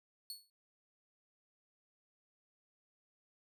sawtooth tone with exponential decay, 4400 Hz, C#8, 14 cents flat, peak -37 dBFS, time 0.3-0.5 s, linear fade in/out 1 ms, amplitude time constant 43 ms, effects none

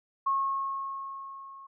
sine tone with level ramp, 1089 Hz, C#6, 31 cents flat, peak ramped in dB -23 to -45 dBFS, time 0.26-1.67 s, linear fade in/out 10 ms, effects none

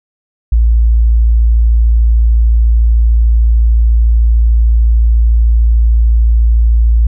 sine tone, 56.8 Hz, A#1, 44 cents flat, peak -5 dBFS, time 0.52-7.07 s, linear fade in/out 5 ms, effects none

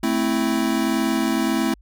square chord, A minor, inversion none, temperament equal, 220 / 261.6 / 329.6 Hz, A3 / C4 / E4, 0 / 0 / 0 cents, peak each -24 dBFS, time 0.03-1.74 s, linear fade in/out 5 ms, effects added 50 Hz sine -48 dBFS peak until 1.81 s

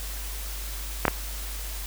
clicks, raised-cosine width 0.5 ms, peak -4 dBFS, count 2, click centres 1.053 / 1.081 s, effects added 50 Hz sine -33 dBFS peak until 1.86 s + white hiss -38 dBFS RMS until 1.86 s

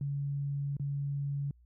sine tone with dropouts, 141.3 Hz, C#3, 34 cents sharp, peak -31 dBFS, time 0.01-1.51 s, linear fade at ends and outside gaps 2 ms, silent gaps 0.768-0.797 s, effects added 60 Hz sine -58 dBFS peak until 1.65 s

